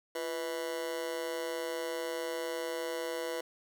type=tone with amplitude modulation; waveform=40% pulse; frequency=493.9 Hz; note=B4; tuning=in tune; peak=-29 dBFS; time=0.15-3.41 s; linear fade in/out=5 ms; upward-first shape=sine; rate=151 Hz; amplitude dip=100%; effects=none